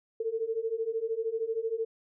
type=beating tone pair; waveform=sine; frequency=442.5 / 455.5 Hz; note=A4 / A#4; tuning=+10 / -40 cents; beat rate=13 Hz; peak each=-33 / -31 dBFS; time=0.2-1.85 s; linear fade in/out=5 ms; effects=none